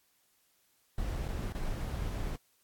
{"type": "noise with dropouts", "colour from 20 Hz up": "brown", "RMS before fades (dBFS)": -35, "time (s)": [0.98, 2.36], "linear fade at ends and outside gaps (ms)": 2, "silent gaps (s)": [[1.28, 1.286], [1.524, 1.549]], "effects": ["white hiss -71 dBFS RMS until 2.63 s", "AAC 64 kbps"]}